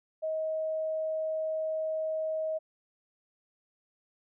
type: tone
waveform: sine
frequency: 632 Hz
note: D#5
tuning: 27 cents sharp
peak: -29 dBFS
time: 0.22-2.59 s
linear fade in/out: 20 ms
effects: none